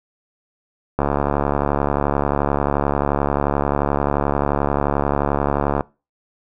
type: click train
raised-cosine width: 1 ms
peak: -4 dBFS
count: 345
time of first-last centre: 0.99-5.808 s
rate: 71.4 Hz
effects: noise-tail reverb RT60 0.3 s tail -23 dB re dry